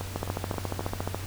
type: two click trains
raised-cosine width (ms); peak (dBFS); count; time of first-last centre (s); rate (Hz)
1; -20 / -15; 4 / 15; 0.01-0.808 / 0.16-1.146; 3.76 / 14.2
effects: added 94 Hz sine -35 dBFS peak until 1.26 s + pink hiss -41 dBFS RMS until 1.26 s